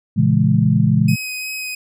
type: chord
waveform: sine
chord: A# half-diminished seventh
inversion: none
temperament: just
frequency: 116.54 / 139.85 / 167.82 / 209.8 Hz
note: A#2 / C#3 / E3 / G#3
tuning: 0 / +16 / +31 / +18 cents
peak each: -17 dBFS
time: 0.16-1.16 s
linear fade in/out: 20 ms
type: tone with vibrato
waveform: sawtooth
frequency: 2523 Hz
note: D#7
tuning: 23 cents sharp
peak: -21 dBFS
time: 1.08-1.75 s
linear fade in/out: 5 ms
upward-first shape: sine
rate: 2.8 Hz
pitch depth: 11 cents each way
effects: none